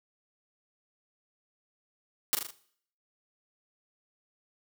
white noise with echo, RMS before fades -25 dBFS, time 2.33-2.35 s, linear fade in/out 0 ms, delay 39 ms, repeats 4, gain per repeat -5 dB, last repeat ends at 2.506 s, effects noise-tail reverb RT60 0.6 s tail -18 dB re dry + high-pass 200 Hz 12 dB/octave

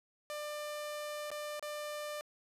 sawtooth tone with dropouts, 596 Hz, D5, 25 cents sharp, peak -35 dBFS, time 0.3-2.21 s, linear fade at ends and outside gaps 0 ms, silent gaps 1.304-1.315 / 1.595-1.626 s, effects resampled to 32000 Hz + 12-bit

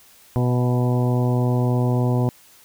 harmonic tone with a mistuned harmonic, 123.47 Hz, B2, in tune, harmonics 1 / 2 / 3 / 4 / 5 / 6 / 7 / 8, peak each -18 / -24 / -28 / -30 / -32 / -34 / -35 / -36 dBFS, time 0.36-2.29 s, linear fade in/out 0 ms, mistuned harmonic 5, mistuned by +25 cents, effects white hiss -51 dBFS RMS until 2.64 s

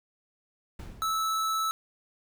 brown noise with exponential decay, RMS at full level -36 dBFS, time 0.79-1.44 s, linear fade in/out 5 ms, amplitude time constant 140 ms
square tone, 1309 Hz, E6, 13 cents flat, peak -27 dBFS, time 1.02-1.71 s, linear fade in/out 0 ms
effects none

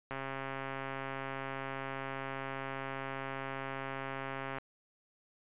click train, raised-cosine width 0.5 ms, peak -24 dBFS, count 605, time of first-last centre 0.11-4.584 s, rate 135 Hz, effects resampled to 8000 Hz

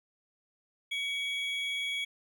triangle tone pair together, 2259 / 3336 Hz, C#7 / G#7, +32 / +7 cents, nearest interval perfect fifth, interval 675 cents, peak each -32 / -33 dBFS, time 0.91-2.05 s, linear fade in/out 10 ms, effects none

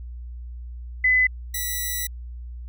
sine / 5% pulse tone pair in turn, 2012 / 1959.2 Hz, B6 / B6, +32 / -14 cents, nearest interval unison, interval 46 cents, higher first, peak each -15 dBFS, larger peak neither, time 1.04-1.27 / 1.54-2.07 s, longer second, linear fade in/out 5 ms, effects added 60 Hz sine -33 dBFS peak until 2.68 s

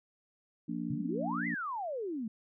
harmonic tone, 58.27 Hz, A#1, in tune, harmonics 3 / 4 / 5, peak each -39 / -37 / -38 dBFS, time 0.68-1.55 s, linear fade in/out 10 ms
sine exponential two-way sweep, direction up then down, 120 to 2100 to 207.5 Hz, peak -34 dBFS, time 0.9-2.28 s, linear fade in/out 5 ms, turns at 1.47 s
effects none

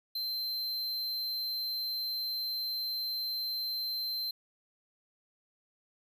square tone, 4110 Hz, C8, 32 cents flat, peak -33 dBFS, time 0.15-4.31 s, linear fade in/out 5 ms, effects none

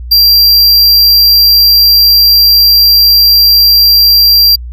square tone, 4738 Hz, D8, 14 cents sharp, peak -3 dBFS, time 0.11-4.56 s, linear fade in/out 10 ms, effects added 60 Hz sine -20 dBFS peak until 4.72 s

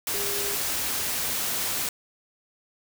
sine tone in noise, 404.2 Hz, G#4, 47 cents flat, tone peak -34 dBFS, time 0.14-0.55 s, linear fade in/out 2 ms, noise white, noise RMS -28 dBFS, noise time 0.07-1.89 s, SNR -9 dB, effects none

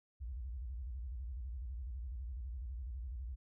sine tone with vibrato, 61.74 Hz, B1, in tune, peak -40 dBFS, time 0.2-3.36 s, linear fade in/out 20 ms, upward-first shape square, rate 12 Hz, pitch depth 190 cents each way, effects none

